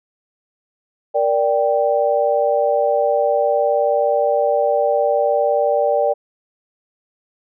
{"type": "chord", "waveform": "sine", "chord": "G minor", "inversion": "first", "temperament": "equal with one note detuned", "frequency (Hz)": [466.2, 585.6, 784], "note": ["Bb4", "D5", "G5"], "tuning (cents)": [0, -5, 0], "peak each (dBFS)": [-20, -16, -20], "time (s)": [1.14, 6.14], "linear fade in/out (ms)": 20, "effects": []}